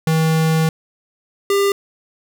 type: tone pair in turn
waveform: square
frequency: 160 / 399 Hz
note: D#3 / G4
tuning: +49 / +31 cents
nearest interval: octave + major third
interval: 1582 cents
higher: second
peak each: -14 dBFS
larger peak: neither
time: 0.07-0.69 / 1.5-1.72 s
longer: first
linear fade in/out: 2 ms
effects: none